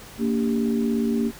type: tone cluster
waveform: sine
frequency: 230.1 / 287.1 / 395.7 Hz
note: A#3 / D4 / G4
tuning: -22 / -39 / +16 cents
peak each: -21 / -28 / -28 dBFS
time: 0.18-1.32 s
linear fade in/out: 50 ms
effects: pink hiss -43 dBFS RMS until 1.39 s